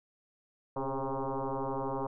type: tone with frequency modulation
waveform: sine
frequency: 263.9 Hz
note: C4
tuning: 15 cents sharp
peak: -31 dBFS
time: 0.76-2.07 s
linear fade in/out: 5 ms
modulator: 135 Hz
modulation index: 6.1
effects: none